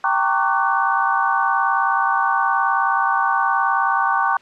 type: tone cluster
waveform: sine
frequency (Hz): 785 / 915 / 1108 / 1167 / 1498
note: G5 / A#5 / C#6 / D6 / F#6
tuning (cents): +2 / -32 / -1 / -11 / +21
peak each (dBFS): -22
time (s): 0.04-4.37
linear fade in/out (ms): 2
effects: white hiss -49 dBFS RMS until 4.41 s + low-pass 3000 Hz 12 dB/octave